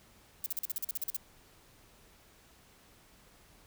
violet noise bursts, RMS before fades -34 dBFS, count 12, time 0.44-1.166 s, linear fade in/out 2 ms, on 22 ms, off 42 ms, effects pink hiss -61 dBFS RMS until 3.66 s

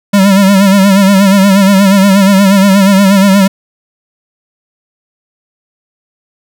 square tone with vibrato, 196 Hz, G3, in tune, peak -4 dBFS, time 0.13-3.48 s, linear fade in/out 10 ms, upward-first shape sine, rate 8.4 Hz, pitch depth 65 cents each way, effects none

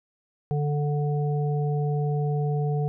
harmonic tone, 146.83 Hz, D3, in tune, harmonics 1 / 3 / 5, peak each -23 / -31 / -35 dBFS, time 0.51-2.88 s, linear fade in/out 0 ms, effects none

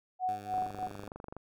sine tone with tremolo, 740 Hz, F#5, in tune, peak -28 dBFS, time 0.19-0.89 s, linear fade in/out 50 ms, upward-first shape sine, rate 3.2 Hz, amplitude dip 95%
10% pulse tone, 100.9 Hz, G#2, 49 cents flat, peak -37 dBFS, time 0.28-1.08 s, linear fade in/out 5 ms
click train, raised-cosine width 1 ms, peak -29 dBFS, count 21, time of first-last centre 0.54-1.366 s, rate 24.2 Hz
effects none

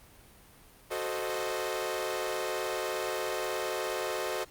sawtooth chord, F# diminished seventh, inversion none, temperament equal, 370 / 440 / 523.3 / 622.3 Hz, F#4 / A4 / C5 / Eb5, 0 / 0 / 0 / 0 cents, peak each -33 dBFS, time 0.9-4.45 s, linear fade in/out 20 ms, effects pink hiss -56 dBFS RMS until 4.5 s + Opus 32 kbps

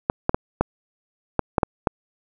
clicks, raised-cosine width 1 ms, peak -3 dBFS, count 8, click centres 0.099 / 0.294 / 0.345 / 0.61 / 1.393 / 1.582 / 1.632 / 1.872 s, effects none

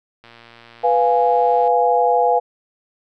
click train, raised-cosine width 0.3 ms, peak -27 dBFS, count 169, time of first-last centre 0.24-1.676 s, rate 117 Hz
sine chord, F diminished, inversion second, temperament equal, 493.9 / 698.5 / 830.6 Hz, Cb5 / F5 / Ab5, 0 / 0 / 0 cents, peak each -17 dBFS, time 0.83-2.4 s, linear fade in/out 20 ms
effects none

